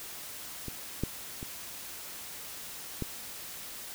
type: clicks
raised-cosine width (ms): 3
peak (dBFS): -25 / -16 / -26 / -19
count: 4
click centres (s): 0.683 / 1.036 / 1.429 / 3.023
effects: white hiss -43 dBFS RMS until 3.94 s